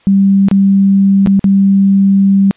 sine tone with dropouts, 196 Hz, G3, in tune, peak -5 dBFS, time 0.07-2.51 s, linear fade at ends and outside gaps 0 ms, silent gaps 0.485-0.513 / 1.262-1.272 / 1.394-1.442 s, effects white hiss -49 dBFS RMS until 2.56 s + resampled to 8000 Hz

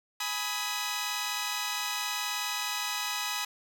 10% pulse chord, G# minor, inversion none, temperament equal with one note detuned, 830.6 / 987.8 / 1265.5 Hz, G#5 / B5 / D#6, 0 / 0 / +29 cents, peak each -28 / -26 / -27 dBFS, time 0.2-3.45 s, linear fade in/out 5 ms, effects none

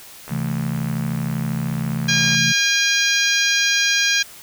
click train, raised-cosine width 0.5 ms, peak -19 dBFS, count 151, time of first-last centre 0.28-2.346 s, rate 72.6 Hz
sine chord, A minor, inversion first, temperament just, 132 / 165 / 220 Hz, C3 / E3 / A3, +16 / +2 / 0 cents, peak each -25 / -24 / -26 dBFS, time 0.3-2.53 s, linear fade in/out 20 ms
harmonic tone, 812 Hz, G#5, 39 cents flat, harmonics 2 / 3 / 4 / 5 / 6 / 7 / 8, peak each -20 / -22 / -23 / -24 / -25 / -25 / -26 dBFS, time 2.08-4.23 s, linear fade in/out 10 ms
effects white hiss -41 dBFS RMS until 4.42 s

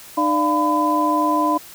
sine tone cluster, 304.2 / 589 / 692 / 1006 Hz, D#4 / D5 / F5 / B5, -39 / +5 / -16 / +32 cents, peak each -20 / -26 / -25 / -18 dBFS, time 0.17-1.58 s, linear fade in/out 10 ms, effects white hiss -41 dBFS RMS until 1.74 s

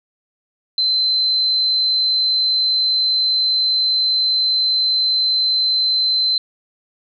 sine tone, 4075 Hz, C8, 47 cents flat, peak -14 dBFS, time 0.78-6.38 s, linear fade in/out 2 ms, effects none

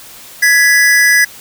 square tone pair together, 1675.7 / 1975.5 Hz, G#6 / B6, +15 / 0 cents, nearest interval minor third, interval 285 cents, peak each -10 dBFS, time 0.42-1.25 s, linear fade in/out 10 ms, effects white hiss -35 dBFS RMS until 1.4 s

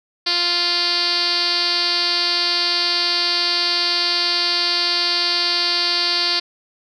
5% pulse tone with low-pass filter, 349.2 Hz, F4, in tune, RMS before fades -19 dBFS, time 0.26-6.4 s, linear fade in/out 10 ms, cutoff 4600 Hz, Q 8.8, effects none

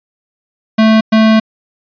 square tone bursts at uneven times, 220 Hz, A3, in tune, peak -6 dBFS, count 2, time 0.78-1.01 / 1.12-1.4 s, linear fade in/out 10 ms, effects resampled to 11025 Hz

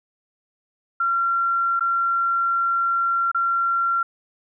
sine tone with dropouts, 1370 Hz, F6, 34 cents flat, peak -18 dBFS, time 1-4.03 s, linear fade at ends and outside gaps 5 ms, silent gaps 1.795-1.807 / 3.316-3.346 s, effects none

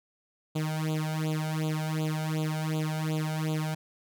sawtooth tone with flanger, 156.1 Hz, D#3, 6 cents sharp, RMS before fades -30 dBFS, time 0.55-3.75 s, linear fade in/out 10 ms, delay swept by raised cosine 0.27 to 1.37 ms, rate 2.7 Hz, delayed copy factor +1, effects none

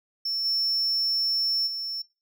triangle tone with level steps, 5400 Hz, E8, 41 cents sharp, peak -25 / -22 / -29 dBFS, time 0.25-2.02 s, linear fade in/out 5 ms, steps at 0.44 / 1.66 s, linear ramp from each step 20 ms, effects noise-tail reverb RT60 0.3 s tail -22 dB re dry

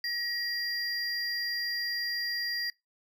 triangle tone pair together, 1900 / 4782 Hz, A#6 / D8, +33 / +30 cents, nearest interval octave + major third, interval 1597 cents, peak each -33 / -31 dBFS, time 0.04-2.7 s, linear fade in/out 2 ms, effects noise-tail reverb RT60 0.2 s tail -23 dB re dry

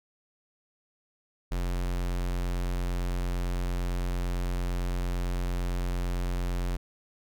square tone, 44.44 Hz, F1, 31 cents sharp, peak -28 dBFS, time 1.51-6.77 s, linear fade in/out 10 ms, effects none

